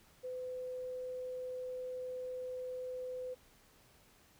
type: tone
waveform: sine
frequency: 506 Hz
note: B4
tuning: 42 cents sharp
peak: -39 dBFS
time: 0.23-3.35 s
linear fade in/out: 20 ms
effects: pink hiss -65 dBFS RMS until 4.39 s